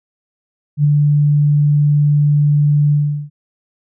sine tone with ADSR envelope, 146.83 Hz, D3, in tune, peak -7 dBFS, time 0.77-3.3 s, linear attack 73 ms, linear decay 10 ms, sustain -2 dB, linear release 380 ms, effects none

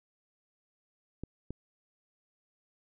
clicks, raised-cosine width 3 ms, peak -25 dBFS, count 2, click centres 1.236 / 1.506 s, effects none

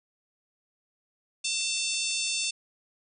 harmonic tone, 894 Hz, A5, 27 cents sharp, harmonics 3 / 4 / 5 / 6 / 7 / 8 / 9 / 10, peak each -33 / -34 / -35 / -36 / -36 / -37 / -38 / -38 dBFS, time 1.44-2.51 s, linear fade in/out 10 ms, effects none

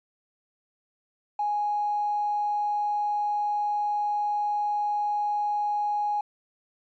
triangle tone, 830.6 Hz, G#5, in tune, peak -20 dBFS, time 1.39-6.21 s, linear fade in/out 5 ms, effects tanh soft clip ceiling -22 dBFS + resampled to 16000 Hz

